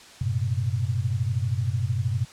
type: tone cluster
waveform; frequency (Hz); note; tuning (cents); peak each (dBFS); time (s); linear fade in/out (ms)
sine; 95.4 / 114.3 / 127.2; G2 / A#2 / C3; -47 / -34 / -48; -27; 0.21-2.25; 5
effects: white hiss -47 dBFS RMS until 2.32 s + low-pass 7000 Hz 12 dB/octave